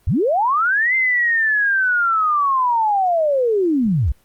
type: linear two-way sweep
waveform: sine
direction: up then down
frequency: 51.91 to 2093 to 51.91 Hz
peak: -14 dBFS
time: 0.07-4.12 s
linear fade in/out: 5 ms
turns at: 0.95 s
effects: pink hiss -58 dBFS RMS until 4.24 s + Opus 24 kbps